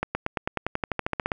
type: accelerating click train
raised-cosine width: 0.5 ms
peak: -10 dBFS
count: 16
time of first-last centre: 0.03-1.318 s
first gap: 120 ms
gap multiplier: 0.95
effects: none